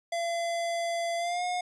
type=tone with pitch glide; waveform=square; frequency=680 to 719.6 Hz; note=F5 to F#5; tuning=-46 to -48 cents; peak=-29 dBFS; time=0.12-1.61 s; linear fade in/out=5 ms; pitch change=+98 cents; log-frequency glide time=1.17-1.44 s; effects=resampled to 22050 Hz